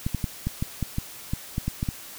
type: clicks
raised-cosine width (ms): 5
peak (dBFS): -13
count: 12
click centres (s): 0.065 / 0.147 / 0.242 / 0.47 / 0.625 / 0.827 / 0.984 / 1.335 / 1.581 / 1.68 / 1.829 / 1.888
effects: white hiss -42 dBFS RMS until 2.18 s